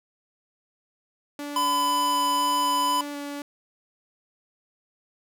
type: tone with vibrato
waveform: sawtooth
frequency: 288.1 Hz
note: D4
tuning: 33 cents flat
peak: -28 dBFS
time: 1.39-3.42 s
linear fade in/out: 2 ms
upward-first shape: square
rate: 2 Hz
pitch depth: 9 cents each way
type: tone with pitch glide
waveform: square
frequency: 1007 to 1001.2 Hz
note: B5 to B5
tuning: +33 to +23 cents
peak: -22 dBFS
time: 1.56-3.01 s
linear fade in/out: 2 ms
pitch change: -10 cents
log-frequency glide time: 1.73-1.93 s
effects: none